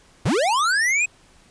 square linear sweep, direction up, 76 to 2556 Hz, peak -18 dBFS, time 0.25-1.06 s, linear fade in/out 10 ms, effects pink hiss -54 dBFS RMS until 1.5 s + resampled to 22050 Hz

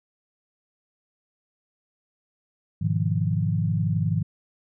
sine chord, F half-diminished seventh, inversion first, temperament equal, 103.83 / 123.47 / 155.56 / 174.61 Hz, Ab2 / Cb3 / Eb3 / F3, 0 / 0 / 0 / 0 cents, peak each -25 / -30 / -25 / -28 dBFS, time 2.81-4.23 s, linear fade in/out 10 ms, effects none

